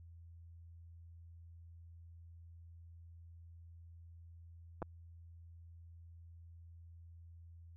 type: clicks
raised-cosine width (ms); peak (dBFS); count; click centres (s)
1; -27; 2; 4.82 / 4.826
effects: added 84 Hz sine -53 dBFS peak until 7.76 s